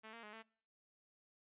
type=tone with pitch steps; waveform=5% pulse; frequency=219.2 / 231.2 / 210.5 / 223.2 Hz; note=A3 / A#3 / G#3 / A3; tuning=-6 / -14 / +24 / +25 cents; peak=-40 dBFS; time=0.03-0.43 s; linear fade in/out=20 ms; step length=100 ms; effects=noise-tail reverb RT60 0.6 s tail -25 dB re dry + resampled to 8000 Hz